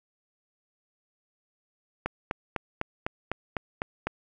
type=click train; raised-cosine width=0.5 ms; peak=-13 dBFS; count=9; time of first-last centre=2.06-4.07 s; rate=3.98 Hz; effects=none